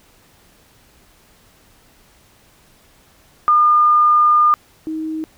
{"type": "tone pair in turn", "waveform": "sine", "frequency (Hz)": [1211, 315.6], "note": ["D#6", "D#4"], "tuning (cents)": [-47, 25], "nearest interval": "octave + major seventh", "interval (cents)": 2328, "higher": "first", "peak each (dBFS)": [-9, -21], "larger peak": "first", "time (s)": [[3.48, 4.54], [4.87, 5.24]], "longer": "first", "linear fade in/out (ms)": 0, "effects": ["pink hiss -52 dBFS RMS until 5.37 s"]}